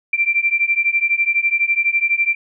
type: beating tone pair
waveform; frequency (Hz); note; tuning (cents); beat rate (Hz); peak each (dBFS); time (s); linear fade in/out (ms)
sine; 2349 / 2361; D7 / D7; 0 / +9; 12; -18 / -17; 0.13-2.35; 5
effects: none